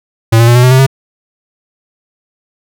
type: tone with pitch steps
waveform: square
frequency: 113.4 / 116.66 / 120 / 123.45 / 126.99 / 130.64 / 134.39 Hz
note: A#2 / A#2 / B2 / B2 / B2 / C3 / C3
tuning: -47 / +2 / -49 / 0 / +49 / -2 / +47 cents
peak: -4 dBFS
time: 0.32-0.866 s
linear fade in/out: 10 ms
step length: 78 ms
effects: none